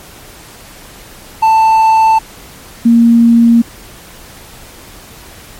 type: tone pair in turn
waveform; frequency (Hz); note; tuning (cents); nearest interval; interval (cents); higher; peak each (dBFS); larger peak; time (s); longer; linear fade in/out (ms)
triangle / sine; 886 / 233; A5 / A#3; +12 / -1; octave + major seventh; 2313; first; -3; neither; 1.42-2.19 / 2.85-3.62; neither; 10
effects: pink hiss -35 dBFS RMS until 5.59 s + MP3 64 kbps